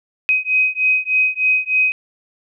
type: beating tone pair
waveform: sine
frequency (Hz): 2518 / 2521.3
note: D#7 / D#7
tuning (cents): +20 / +22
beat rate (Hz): 3.3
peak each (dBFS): -17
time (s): 0.29-1.92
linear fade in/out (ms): 0
effects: none